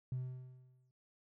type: tone with exponential decay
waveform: triangle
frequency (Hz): 127.7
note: C3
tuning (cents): -42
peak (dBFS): -31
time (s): 0.12-0.91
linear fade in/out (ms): 2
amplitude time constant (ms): 170
effects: noise-tail reverb RT60 0.1 s tail -26 dB re dry + tanh soft clip ceiling -33 dBFS